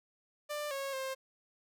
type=tone with pitch steps; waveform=sawtooth; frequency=593 / 548 / 530 Hz; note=D5 / C#5 / C5; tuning=+17 / -20 / +22 cents; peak=-32 dBFS; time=0.49-1.15 s; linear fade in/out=20 ms; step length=220 ms; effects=none